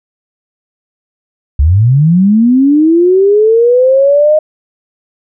sine linear sweep, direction up, 64.4 to 622.3 Hz, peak -4 dBFS, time 1.59-4.39 s, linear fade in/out 5 ms, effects none

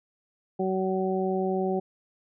harmonic tone, 188.6 Hz, F#3, 33 cents sharp, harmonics 1 / 2 / 3 / 4, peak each -29 / -27 / -34 / -32 dBFS, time 0.59-1.8 s, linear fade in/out 10 ms, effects none

